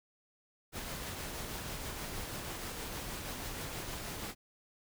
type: noise with tremolo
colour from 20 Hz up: pink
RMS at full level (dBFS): -40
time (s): 0.72-4.35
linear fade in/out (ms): 50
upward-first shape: triangle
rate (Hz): 6.3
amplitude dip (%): 30
effects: none